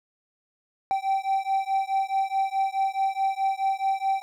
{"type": "beating tone pair", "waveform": "triangle", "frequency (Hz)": [774, 778.7], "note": ["G5", "G5"], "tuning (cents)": [-22, -12], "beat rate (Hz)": 4.7, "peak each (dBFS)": -24, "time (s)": [0.91, 4.22], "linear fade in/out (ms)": 0, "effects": []}